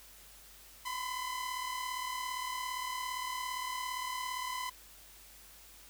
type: tone pair together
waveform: sawtooth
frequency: 1000 / 1037.5 Hz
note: B5 / C6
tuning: +21 / -15 cents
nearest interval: minor second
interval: 64 cents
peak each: -34 / -37 dBFS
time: 0.85-4.7 s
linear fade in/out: 10 ms
effects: added 50 Hz sine -62 dBFS peak until 5.89 s + white hiss -56 dBFS RMS until 5.89 s